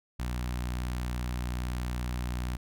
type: tone with notch filter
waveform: sawtooth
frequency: 61.2 Hz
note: B1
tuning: 15 cents flat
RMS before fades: -33 dBFS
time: 0.19-2.57 s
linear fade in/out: 10 ms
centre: 460 Hz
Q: 1.1
effects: none